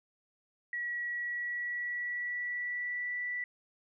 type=tone with pitch glide; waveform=sine; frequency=1925 to 1965.4 Hz; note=B6 to B6; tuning=-45 to -9 cents; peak=-33 dBFS; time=0.73-3.44 s; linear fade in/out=2 ms; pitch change=+36 cents; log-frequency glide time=1.06-3.17 s; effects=none